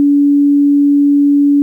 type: tone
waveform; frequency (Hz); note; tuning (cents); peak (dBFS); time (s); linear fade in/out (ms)
sine; 285.8; D4; -47; -6; 0-1.62; 0
effects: 8-bit